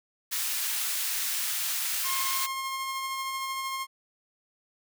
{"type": "high-pass noise", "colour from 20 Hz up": "white", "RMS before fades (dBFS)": -30, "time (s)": [0.31, 2.47], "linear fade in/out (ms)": 20, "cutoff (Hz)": 1400, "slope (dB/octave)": 12}
{"type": "tone with tremolo", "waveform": "sawtooth", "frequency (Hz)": 1069, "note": "C6", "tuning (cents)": 37, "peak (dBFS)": -26, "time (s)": [2.03, 3.87], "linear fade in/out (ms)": 50, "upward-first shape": "sine", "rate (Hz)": 13, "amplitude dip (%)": 25}
{"effects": []}